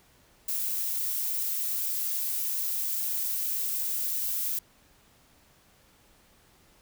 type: noise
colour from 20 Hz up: violet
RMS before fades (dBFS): -30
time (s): 0.48-4.59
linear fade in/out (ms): 5
effects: pink hiss -61 dBFS RMS until 6.81 s